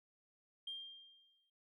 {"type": "tone with exponential decay", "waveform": "sine", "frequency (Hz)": 3195, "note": "G7", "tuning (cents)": 32, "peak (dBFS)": -40, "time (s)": [0.67, 1.5], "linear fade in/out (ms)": 5, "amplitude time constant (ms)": 180, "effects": ["tanh soft clip ceiling -36 dBFS"]}